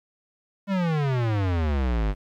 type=exponential sweep; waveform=square; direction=down; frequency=203.4 to 47.85 Hz; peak=-22 dBFS; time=0.67-2.15 s; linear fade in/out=50 ms; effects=low-pass 3000 Hz 12 dB/octave + 10-bit

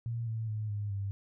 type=tone with pitch steps; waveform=sine; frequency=116.54 / 111.92 / 107.49 / 103.23 / 99.14 Hz; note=A#2 / A2 / A2 / G#2 / G2; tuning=0 / +30 / -40 / -10 / +20 cents; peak=-32 dBFS; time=0.06-1.11 s; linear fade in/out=0 ms; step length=210 ms; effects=none

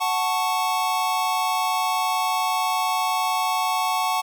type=chord; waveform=square; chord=F# minor; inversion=none; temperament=equal; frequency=740 / 880 / 1108.7 Hz; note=F#5 / A5 / C#6; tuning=0 / 0 / 0 cents; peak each=-26 dBFS; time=0-4.22 s; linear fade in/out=20 ms; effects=none

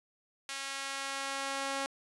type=tone with high-pass filter sweep; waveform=sawtooth; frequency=273.6 Hz; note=C#4; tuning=23 cents flat; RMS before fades=-37 dBFS; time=0.49-1.86 s; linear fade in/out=0 ms; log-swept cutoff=1900 to 600 Hz; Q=0.71; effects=resampled to 24000 Hz

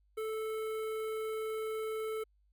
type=tone with notch filter; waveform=square; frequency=438 Hz; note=A4; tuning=8 cents flat; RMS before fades=-37 dBFS; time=0.17-2.24 s; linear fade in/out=10 ms; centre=5400 Hz; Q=0.51; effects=added 50 Hz sine -67 dBFS peak until 2.52 s

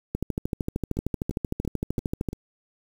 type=two click trains; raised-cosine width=3 ms; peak=-20 / -13 dBFS; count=5 / 29; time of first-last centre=0.97-2.331 / 0.15-2.287 s; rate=2.94 / 13.1 Hz; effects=7-bit

